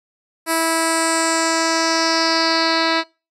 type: tone with low-pass filter sweep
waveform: 10% pulse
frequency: 326.8 Hz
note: E4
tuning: 15 cents flat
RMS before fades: -18 dBFS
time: 0.46-3.04 s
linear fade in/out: 50 ms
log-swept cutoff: 11000 to 3700 Hz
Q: 3.8
effects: noise-tail reverb RT60 0.3 s tail -23 dB re dry